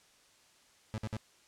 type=tone bursts; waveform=30% pulse; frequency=108.5 Hz; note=A2; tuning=24 cents flat; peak=-32 dBFS; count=3; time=0.94-1.167 s; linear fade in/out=0 ms; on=39 ms; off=55 ms; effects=white hiss -64 dBFS RMS until 1.47 s + low-pass 8000 Hz 12 dB/octave